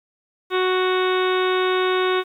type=harmonic tone; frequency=370 Hz; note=F#4; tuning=in tune; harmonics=1 / 2 / 3 / 4 / 5 / 6 / 7 / 8 / 9 / 10; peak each=-19 / -30 / -25 / -28 / -34 / -32 / -35 / -37 / -37 / -31 dBFS; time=0.5-2.24 s; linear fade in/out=50 ms; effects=9-bit